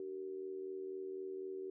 sine tone with amplitude modulation, 380.7 Hz, F#4, 49 cents sharp, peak -38 dBFS, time 0-1.7 s, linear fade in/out 2 ms, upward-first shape sine, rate 84 Hz, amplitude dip 65%, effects none

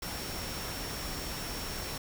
sine tone in noise, 5480 Hz, F8, 34 cents flat, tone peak -44 dBFS, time 0.02-1.98 s, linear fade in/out 5 ms, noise pink, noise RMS -38 dBFS, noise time 0.02-1.98 s, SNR -9 dB, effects none

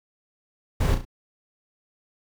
brown noise with echo, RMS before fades -21 dBFS, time 0.8-0.95 s, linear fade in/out 10 ms, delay 34 ms, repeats 3, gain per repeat -7 dB, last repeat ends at 1.052 s, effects none

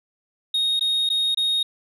sine tone with dropouts, 3729 Hz, A#7, in tune, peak -16 dBFS, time 0.54-1.63 s, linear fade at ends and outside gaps 5 ms, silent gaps 0.795-0.809 / 1.091-1.1 / 1.347-1.372 s, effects tanh soft clip ceiling -18 dBFS

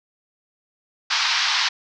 white band-pass noise, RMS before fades -21 dBFS, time 1.1-1.69 s, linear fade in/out 10 ms, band 830 to 5400 Hz, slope 48 dB/octave, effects none

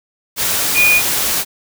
sine tone in noise, 2451 Hz, D#7, 27 cents flat, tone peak -9 dBFS, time 0.74-1.02 s, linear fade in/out 50 ms, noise white, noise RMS -17 dBFS, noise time 0.36-1.45 s, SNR +5 dB, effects none

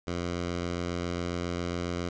10% pulse tone, 87.31 Hz, F2, in tune, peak -22 dBFS, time 0.07-2.09 s, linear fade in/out 5 ms, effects resampled to 16000 Hz + 9-bit

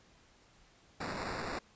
white noise with sample-and-hold, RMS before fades -39 dBFS, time 1-1.59 s, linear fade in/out 5 ms, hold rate 3150 Hz, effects pink hiss -64 dBFS RMS until 1.75 s + resampled to 16000 Hz

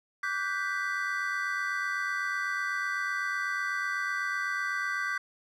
triangle chord, G major seventh, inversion second, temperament equal with one note detuned, 1159.2 / 1480 / 1568 / 1975.5 Hz, D6 / F#6 / G6 / B6, -23 / 0 / 0 / 0 cents, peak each -34 / -35 / -31 / -33 dBFS, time 0.23-5.18 s, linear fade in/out 5 ms, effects none

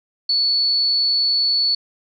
sine tone, 4435 Hz, C#8, in tune, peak -15 dBFS, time 0.29-1.75 s, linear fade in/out 5 ms, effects none

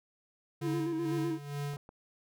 triangle tone with vibrato, 330 Hz, E4, 2 cents sharp, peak -29 dBFS, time 0.61-1.39 s, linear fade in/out 50 ms, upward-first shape square, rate 7.9 Hz, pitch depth 51 cents each way
square tone with tremolo, 143.7 Hz, D3, 37 cents flat, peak -34 dBFS, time 0.61-1.77 s, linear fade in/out 10 ms, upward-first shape sine, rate 2.2 Hz, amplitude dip 70%
clicks, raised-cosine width 1 ms, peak -36 dBFS, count 3, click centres 1.736 / 1.769 / 1.891 s
effects none

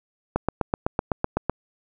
click train, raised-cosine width 1 ms, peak -7 dBFS, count 10, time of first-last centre 0.36-1.496 s, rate 7.92 Hz, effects none

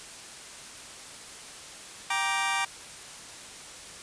20% pulse chord, G minor, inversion none, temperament just, 784 / 940.8 / 1176 Hz, G5 / Bb5 / D6, 0 / +16 / +2 cents, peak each -26 dBFS, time 2.1-2.65 s, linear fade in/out 5 ms, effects white hiss -44 dBFS RMS until 4.02 s + resampled to 22050 Hz

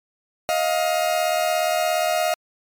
40% pulse tone pair together, 629.9 / 707 Hz, D#5 / F5, +21 / +21 cents, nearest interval major second, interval 200 cents, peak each -21 dBFS, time 0.49-2.34 s, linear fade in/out 0 ms, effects MP3 96 kbps

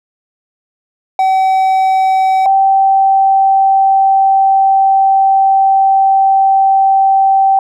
triangle / sine tone pair in turn, 762 / 776.7 Hz, G5 / G5, -49 / -16 cents, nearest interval unison, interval 33 cents, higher second, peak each -6 dBFS, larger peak neither, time 1.19-2.46 / 2.46-7.59 s, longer second, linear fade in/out 2 ms, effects none

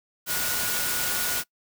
sine tone in noise, 1452 Hz, F#6, 33 cents flat, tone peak -34 dBFS, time 0.26-1.44 s, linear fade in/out 50 ms, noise white, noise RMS -27 dBFS, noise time 0.26-1.44 s, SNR -10 dB, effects noise-tail reverb RT60 0.1 s tail -22 dB re dry

